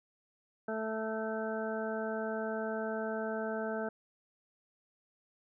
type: harmonic tone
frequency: 220 Hz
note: A3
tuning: in tune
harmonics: 1 / 2 / 3 / 4 / 6 / 7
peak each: -39 / -38 / -38 / -45 / -46 / -43 dBFS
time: 0.68-3.89 s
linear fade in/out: 5 ms
effects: none